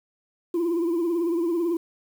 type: tone with vibrato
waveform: sine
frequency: 339.3 Hz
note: F4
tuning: 50 cents flat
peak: -19 dBFS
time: 0.54-1.77 s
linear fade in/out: 5 ms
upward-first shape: triangle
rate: 18 Hz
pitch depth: 91 cents each way
effects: tanh soft clip ceiling -20 dBFS + 8-bit